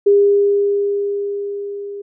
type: tone with level ramp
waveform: sine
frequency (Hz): 404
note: G#4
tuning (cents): -48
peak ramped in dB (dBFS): -7 to -26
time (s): 0.06-2.02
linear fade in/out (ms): 10
effects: none